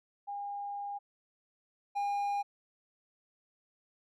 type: tone pair in turn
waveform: sine / triangle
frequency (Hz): 810 / 810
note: G#5 / G#5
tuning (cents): -43 / -43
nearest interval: unison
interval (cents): 0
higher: neither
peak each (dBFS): -36 / -28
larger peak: second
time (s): 0.27-0.99 / 1.95-2.43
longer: first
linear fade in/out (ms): 20
effects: none